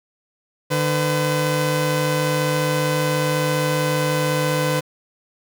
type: tone pair together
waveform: sawtooth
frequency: 150.43 / 506 Hz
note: D3 / B4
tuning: +42 / +42 cents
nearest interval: octave + major sixth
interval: 2100 cents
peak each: -17 dBFS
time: 0.7-4.81 s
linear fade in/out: 20 ms
effects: 7-bit